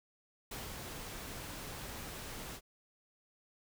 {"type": "noise with ADSR envelope", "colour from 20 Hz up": "pink", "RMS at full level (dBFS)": -42, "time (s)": [0.51, 2.61], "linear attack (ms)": 7, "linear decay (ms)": 140, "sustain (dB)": -3, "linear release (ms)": 62, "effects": []}